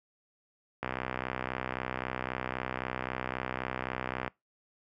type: click train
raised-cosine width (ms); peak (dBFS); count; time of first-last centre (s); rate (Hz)
0.5; -17; 221; 0.83-4.278; 63.8
effects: noise-tail reverb RT60 0.2 s tail -24 dB re dry + high-pass 80 Hz 12 dB/octave